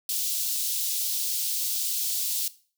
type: high-pass noise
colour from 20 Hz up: white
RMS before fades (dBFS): -28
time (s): 0.09-2.48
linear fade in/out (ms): 2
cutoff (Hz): 3500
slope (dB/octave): 24
effects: noise-tail reverb RT60 0.4 s tail -17 dB re dry